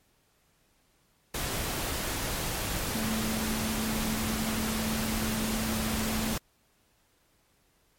sine tone in noise, 220 Hz, A3, in tune, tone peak -31 dBFS, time 2.95-6.34 s, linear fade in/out 5 ms, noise pink, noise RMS -32 dBFS, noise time 1.34-6.38 s, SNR -2 dB, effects pink hiss -68 dBFS RMS until 7.98 s + MP3 64 kbps

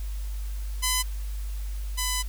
5% pulse tone pair in turn, 1012 / 1003.8 Hz, B5 / B5, +42 / +28 cents, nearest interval unison, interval 14 cents, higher first, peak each -11 / -14 dBFS, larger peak first, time 0.82-1.03 / 1.97-2.23 s, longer second, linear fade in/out 20 ms, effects added 50 Hz sine -29 dBFS peak until 2.28 s + white hiss -49 dBFS RMS until 2.28 s

